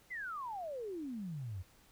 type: exponential sweep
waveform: sine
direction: down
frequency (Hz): 2100 to 85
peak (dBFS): -39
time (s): 0.1-1.63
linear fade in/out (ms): 20
effects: pink hiss -65 dBFS RMS until 1.91 s